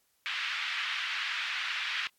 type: band-pass noise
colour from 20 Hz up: white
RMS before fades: -34 dBFS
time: 0.26-2.07 s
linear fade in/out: 0 ms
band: 1400 to 3200 Hz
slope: 24 dB/octave
effects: white hiss -72 dBFS RMS until 2.18 s + AAC 64 kbps